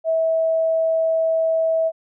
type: tone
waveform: sine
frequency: 649 Hz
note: E5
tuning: 27 cents flat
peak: -16 dBFS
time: 0.04-1.92 s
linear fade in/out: 50 ms
effects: none